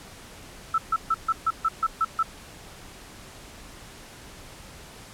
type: tone bursts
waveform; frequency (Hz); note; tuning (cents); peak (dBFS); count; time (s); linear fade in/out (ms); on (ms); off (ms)
sine; 1318.5; E6; 0; -19; 9; 0.74-2.229; 5; 41; 140
effects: pink hiss -45 dBFS RMS until 5.13 s + low-pass 11000 Hz 12 dB/octave